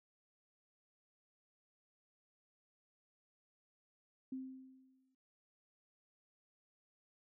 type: tone with exponential decay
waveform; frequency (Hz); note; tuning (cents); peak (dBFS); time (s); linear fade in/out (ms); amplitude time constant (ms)
sine; 261.6; C4; 0; -39; 4.32-5.15; 5; 180
effects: none